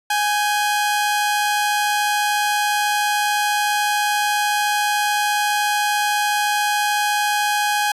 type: tone pair together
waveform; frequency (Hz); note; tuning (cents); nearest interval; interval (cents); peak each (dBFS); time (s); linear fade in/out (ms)
sawtooth; 830.6 / 1547.3; G#5 / G6; 0 / -23; major seventh; 1077; -14 / -22; 0.1-7.92; 5
effects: resampled to 32000 Hz